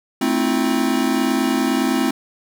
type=chord; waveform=square; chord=F dominant seventh; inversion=first; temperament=equal with one note detuned; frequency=220 / 261.6 / 319.3 / 349.2 Hz; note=A3 / C4 / Eb4 / F4; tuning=0 / 0 / +45 / 0 cents; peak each=-24 / -20 / -24 / -26 dBFS; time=0.21-2.11 s; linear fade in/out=5 ms; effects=none